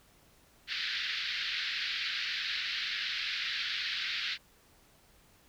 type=band-pass noise; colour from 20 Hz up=white; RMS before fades=-35 dBFS; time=0.67-4.38 s; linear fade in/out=50 ms; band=1500 to 4500 Hz; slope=48 dB/octave; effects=pink hiss -63 dBFS RMS until 5.48 s